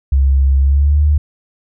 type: tone with pitch glide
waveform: sine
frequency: 67.8 to 74.36 Hz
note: C#2 to D2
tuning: -38 to +22 cents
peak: -8 dBFS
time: 0.12-1.18 s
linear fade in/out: 5 ms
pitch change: +160 cents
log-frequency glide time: 0.6-1.01 s
effects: none